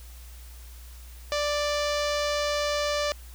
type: tone with low-pass filter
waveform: sawtooth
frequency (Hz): 588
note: D5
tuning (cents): +2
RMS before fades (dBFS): -27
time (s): 1.32-3.12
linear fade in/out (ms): 0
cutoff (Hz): 5400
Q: 1.9
effects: added 60 Hz sine -42 dBFS peak until 3.34 s + white hiss -52 dBFS RMS until 3.34 s